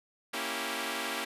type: chord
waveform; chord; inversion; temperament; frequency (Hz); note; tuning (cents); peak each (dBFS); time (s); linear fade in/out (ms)
5% pulse; A# diminished seventh; none; equal; 233.1 / 277.2 / 329.6 / 392; A#3 / C#4 / E4 / G4; 0 / 0 / 0 / 0; -27 / -27 / -27 / -27; 0.33-1.25; 10
effects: resampled to 32000 Hz